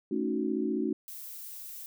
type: chord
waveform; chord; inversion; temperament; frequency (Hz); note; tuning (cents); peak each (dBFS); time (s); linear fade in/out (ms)
sine; D# half-diminished seventh; second; equal with one note detuned; 220 / 276.4 / 311.1 / 370; A3 / C#4 / D#4 / F#4; 0 / -5 / 0 / 0; -33; 0.11-0.93; 5
type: noise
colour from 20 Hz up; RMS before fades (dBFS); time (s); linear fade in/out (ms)
violet; -43; 1.08-1.86; 0
effects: none